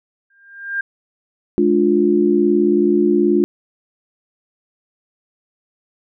sine tone with exponential growth, 1600 Hz, G6, 35 cents sharp, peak -16 dBFS, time 0.3-0.81 s, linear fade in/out 5 ms, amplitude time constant 110 ms
sine chord, D diminished, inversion second, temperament just, 211.4 / 293.7 / 352.4 Hz, Ab3 / D4 / F4, +31 / 0 / +16 cents, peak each -18 / -17 / -14 dBFS, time 1.58-3.44 s, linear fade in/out 0 ms
effects none

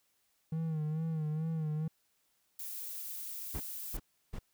triangle tone with vibrato, 157.5 Hz, D#3, 21 cents sharp, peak -30 dBFS, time 0.52-1.88 s, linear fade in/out 5 ms, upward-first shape sine, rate 2.3 Hz, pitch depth 61 cents each way
violet noise, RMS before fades -42 dBFS, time 2.59-3.97 s, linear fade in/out 5 ms
brown noise bursts, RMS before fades -39 dBFS, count 3, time 3.54-4.392 s, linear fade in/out 10 ms, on 64 ms, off 330 ms
effects white hiss -75 dBFS RMS until 4.53 s

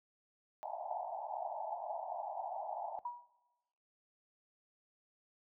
white band-pass noise, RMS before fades -42 dBFS, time 0.63-2.99 s, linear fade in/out 0 ms, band 630 to 900 Hz, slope 96 dB/octave
sine tone with exponential decay, 965 Hz, B5, 40 cents flat, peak -35 dBFS, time 3.05-3.37 s, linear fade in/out 5 ms, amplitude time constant 69 ms
effects noise-tail reverb RT60 1.0 s tail -17 dB re dry

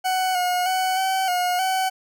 40% pulse tone with pitch steps, 746 / 721 / 748 / 762 / 719 / 756 Hz, F#5 / F#5 / F#5 / G5 / F#5 / F#5, +14 / -45 / +19 / -49 / -50 / +37 cents, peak -19 dBFS, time 0.04-1.9 s, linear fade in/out 20 ms, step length 310 ms, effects none

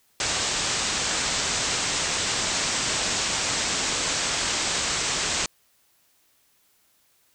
white low-pass noise, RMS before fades -26 dBFS, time 0.2-5.46 s, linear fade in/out 2 ms, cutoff 8200 Hz, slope 96 dB/octave, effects white hiss -64 dBFS RMS until 7.34 s

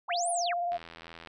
sine linear two-way sweep, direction up then down, 610 to 10000 to 922 Hz, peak -32 dBFS, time 0.08-0.54 s, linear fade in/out 10 ms, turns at 0.3 s
sine tone with vibrato, 698.5 Hz, F5, in tune, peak -28 dBFS, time 0.09-0.78 s, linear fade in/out 20 ms, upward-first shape sine, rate 19 Hz, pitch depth 29 cents each way
click train, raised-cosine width 0.3 ms, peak -29 dBFS, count 47, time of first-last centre 0.72-1.273 s, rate 83.2 Hz
effects none

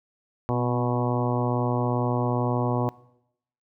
harmonic tone with a mistuned harmonic, 122.2 Hz, B2, 18 cents flat, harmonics 1 / 2 / 3 / 4 / 5 / 6 / 7 / 8 / 9, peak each -26 / -29 / -31 / -32 / -33 / -34 / -34 / -35 / -36 dBFS, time 0.49-2.89 s, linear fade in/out 0 ms, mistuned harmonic 2, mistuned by +34 cents, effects noise-tail reverb RT60 0.8 s tail -21 dB re dry

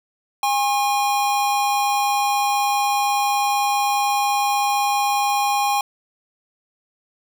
square tone pair together, 815 / 1079.1 Hz, G#5 / C#6, -33 / -47 cents, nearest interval perfect fourth, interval 486 cents, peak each -19 / -25 dBFS, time 0.43-5.81 s, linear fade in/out 2 ms, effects none

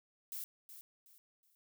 violet noise with echo, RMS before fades -43 dBFS, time 0.32-0.44 s, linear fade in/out 0 ms, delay 370 ms, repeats 3, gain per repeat -10 dB, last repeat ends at 1.55 s, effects none

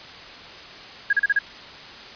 sine tone bursts, 1641 Hz, G#6, 21 cents flat, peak -15 dBFS, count 5, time 1.1-1.39 s, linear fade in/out 5 ms, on 30 ms, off 35 ms, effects white hiss -40 dBFS RMS until 2.15 s + resampled to 11025 Hz

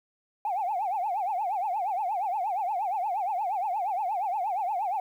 sine tone with vibrato, 784 Hz, G5, in tune, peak -25 dBFS, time 0.45-5 s, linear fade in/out 2 ms, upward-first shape triangle, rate 8.5 Hz, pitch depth 240 cents each way, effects tanh soft clip ceiling -22 dBFS + 10-bit

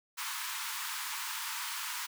pink high-pass noise, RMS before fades -38 dBFS, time 0.17-2.07 s, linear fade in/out 20 ms, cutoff 890 Hz, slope 96 dB/octave, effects none

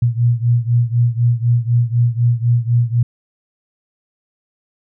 sine beating tone pair, 117.9 / 121.9 Hz, A#2 / B2, +20 / -22 cents, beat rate 4 Hz, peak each -14 / -16 dBFS, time 0.02-3.03 s, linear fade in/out 5 ms, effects none

